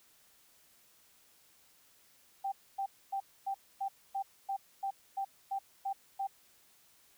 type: tone bursts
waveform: sine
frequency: 784 Hz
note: G5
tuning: in tune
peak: -32 dBFS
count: 12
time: 2.44-6.272 s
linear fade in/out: 10 ms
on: 81 ms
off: 260 ms
effects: white hiss -65 dBFS RMS until 7.17 s